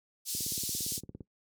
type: band-pass noise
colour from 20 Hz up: pink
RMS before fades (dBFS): -35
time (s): 0.25-1.01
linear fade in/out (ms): 50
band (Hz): 4500 to 16000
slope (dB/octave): 24
type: click train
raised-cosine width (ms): 3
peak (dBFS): -29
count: 16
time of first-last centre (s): 0.35-1.207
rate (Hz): 17.5
effects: noise-tail reverb RT60 0.1 s tail -19 dB re dry + high-pass 80 Hz 12 dB/octave